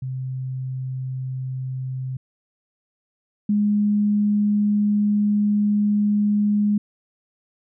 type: tone pair in turn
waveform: sine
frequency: 130 / 207.3 Hz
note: C3 / G#3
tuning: -11 / -3 cents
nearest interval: minor sixth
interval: 808 cents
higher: second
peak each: -25 / -16 dBFS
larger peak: second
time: 0.02-2.17 / 3.49-6.78 s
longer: second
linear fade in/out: 5 ms
effects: none